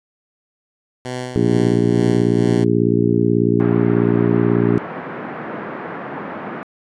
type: tone with tremolo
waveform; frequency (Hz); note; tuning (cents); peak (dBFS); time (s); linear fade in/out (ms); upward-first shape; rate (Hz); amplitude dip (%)
10% pulse; 125.9; B2; +34; -15; 1.05-2.64; 2; sine; 2.2; 55
type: harmonic tone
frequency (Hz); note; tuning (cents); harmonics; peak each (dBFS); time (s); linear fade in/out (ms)
58.27; A#1; 0; 2 / 3 / 4 / 5 / 6 / 7; -20 / -20 / -20 / -20 / -20 / -20; 1.36-4.78; 0
type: band-pass noise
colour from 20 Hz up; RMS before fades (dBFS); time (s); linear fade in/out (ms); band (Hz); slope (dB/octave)
pink; -29; 3.6-6.63; 0; 170 to 1800; 24
effects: resampled to 22050 Hz